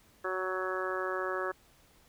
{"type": "harmonic tone", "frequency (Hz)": 186.2, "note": "F#3", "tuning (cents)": 11, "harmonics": [2, 3, 4, 5, 6, 7, 8, 9], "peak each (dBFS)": [-36, -38, -45, -45, -39, -39, -43, -39], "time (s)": [0.24, 1.52], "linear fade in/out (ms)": 10, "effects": ["pink hiss -63 dBFS RMS until 2.08 s"]}